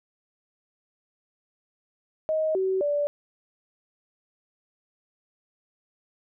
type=tone with pitch steps; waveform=sine; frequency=628 / 379.2 / 582 Hz; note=D#5 / F#4 / D5; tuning=+16 / +43 / -16 cents; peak=-22 dBFS; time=2.29-3.07 s; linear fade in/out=0 ms; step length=260 ms; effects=none